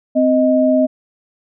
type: tone pair together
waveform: sine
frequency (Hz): 259.1 / 624.8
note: C4 / D#5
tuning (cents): -17 / +7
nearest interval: octave + minor third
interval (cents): 1524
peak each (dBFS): -13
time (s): 0.15-0.87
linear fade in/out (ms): 20
effects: none